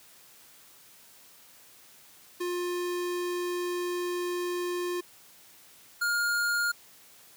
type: tone pair in turn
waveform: square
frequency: 354.2 / 1416.8 Hz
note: F4 / F6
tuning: +24 / +24 cents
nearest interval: 2 octaves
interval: 2400 cents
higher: second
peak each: -30 / -26 dBFS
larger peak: second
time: 2.4-5.01 / 6.01-6.72 s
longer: first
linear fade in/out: 10 ms
effects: white hiss -55 dBFS RMS until 7.36 s + high-pass 80 Hz 12 dB/octave